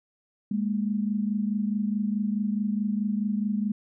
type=tone pair together; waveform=sine; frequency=205.3 / 230 Hz; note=G#3 / A#3; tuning=-20 / -23 cents; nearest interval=major second; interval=197 cents; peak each=-25 / -30 dBFS; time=0.51-3.72 s; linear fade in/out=5 ms; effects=none